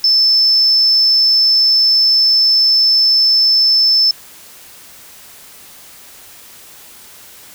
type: tone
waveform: sine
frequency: 5274 Hz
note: E8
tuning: in tune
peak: -8 dBFS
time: 0.04-4.11 s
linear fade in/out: 2 ms
effects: white hiss -39 dBFS RMS until 7.54 s